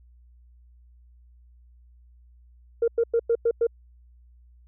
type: tone bursts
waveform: sine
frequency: 464.7 Hz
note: A#4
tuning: 5 cents flat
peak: -17 dBFS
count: 6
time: 2.82-3.669 s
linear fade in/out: 5 ms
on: 59 ms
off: 99 ms
effects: tanh soft clip ceiling -14 dBFS + added 60 Hz sine -51 dBFS peak until 4.67 s